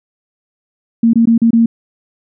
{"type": "tone with dropouts", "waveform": "sine", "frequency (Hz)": 230, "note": "A#3", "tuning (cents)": -23, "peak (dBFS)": -6, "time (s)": [1.03, 1.66], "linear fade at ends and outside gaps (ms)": 5, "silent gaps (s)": [[1.134, 1.156], [1.256, 1.272], [1.379, 1.417], [1.507, 1.531]], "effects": []}